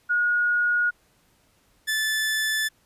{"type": "tone pair in turn", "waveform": ["sine", "sawtooth"], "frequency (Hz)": [1444, 1746.7], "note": ["F#6", "A6"], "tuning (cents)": [-43, -13], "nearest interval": "minor third", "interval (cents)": 330, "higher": "second", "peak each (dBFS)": -19, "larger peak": "neither", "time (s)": [[0.09, 0.91], [1.87, 2.69]], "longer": "neither", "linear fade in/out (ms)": 20, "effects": ["pink hiss -63 dBFS RMS until 2.85 s", "resampled to 32000 Hz"]}